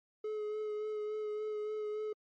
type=tone with vibrato; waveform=triangle; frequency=425.7 Hz; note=G#4; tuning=43 cents sharp; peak=-33 dBFS; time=0.24-2.13 s; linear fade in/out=5 ms; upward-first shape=sine; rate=3.5 Hz; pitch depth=18 cents each way; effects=MP3 32 kbps